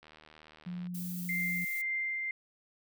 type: click train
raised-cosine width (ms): 0.3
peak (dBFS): -38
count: 66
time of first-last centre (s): 0.03-0.87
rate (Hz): 77.4
type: tone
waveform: sine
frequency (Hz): 178.2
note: F3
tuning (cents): +35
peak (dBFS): -36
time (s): 0.66-1.65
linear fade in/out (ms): 10
type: noise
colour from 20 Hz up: violet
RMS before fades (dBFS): -44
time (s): 0.94-1.82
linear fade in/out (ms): 10
type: tone with tremolo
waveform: sine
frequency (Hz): 2093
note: C7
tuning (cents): 0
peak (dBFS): -30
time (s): 1.29-2.31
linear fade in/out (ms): 2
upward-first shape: triangle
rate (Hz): 1.9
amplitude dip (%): 30
effects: none